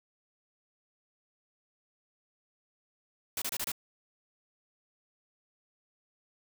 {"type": "noise bursts", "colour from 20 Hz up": "white", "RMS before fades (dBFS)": -34, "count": 5, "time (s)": [3.37, 3.718], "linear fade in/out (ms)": 2, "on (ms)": 48, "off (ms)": 27, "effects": []}